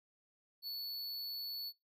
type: tone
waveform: square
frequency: 4435 Hz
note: C#8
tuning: in tune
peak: -40 dBFS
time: 0.62-1.73 s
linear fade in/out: 50 ms
effects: noise-tail reverb RT60 0.2 s tail -22 dB re dry